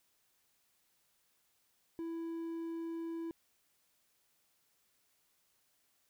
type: tone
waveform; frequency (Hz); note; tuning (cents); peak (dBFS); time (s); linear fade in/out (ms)
triangle; 331.1; E4; +8; -36; 1.99-3.31; 0
effects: white hiss -75 dBFS RMS until 6.09 s